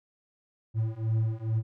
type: beating tone pair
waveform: triangle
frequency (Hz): 110 / 112.3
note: A2 / A2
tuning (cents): 0 / +36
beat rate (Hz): 2.3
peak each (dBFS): -27 / -26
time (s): 0.74-1.63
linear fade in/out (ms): 50
effects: none